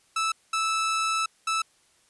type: tone bursts at uneven times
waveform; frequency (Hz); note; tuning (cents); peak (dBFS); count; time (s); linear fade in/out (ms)
sawtooth; 1313; E6; -7; -20; 3; 0.16-0.32 / 0.53-1.26 / 1.47-1.62; 5
effects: white hiss -63 dBFS RMS until 2.09 s + resampled to 24000 Hz